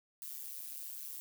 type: noise with amplitude modulation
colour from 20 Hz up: violet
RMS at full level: -41 dBFS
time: 0.22-1.2 s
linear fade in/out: 0 ms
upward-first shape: sine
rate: 140 Hz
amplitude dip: 90%
effects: none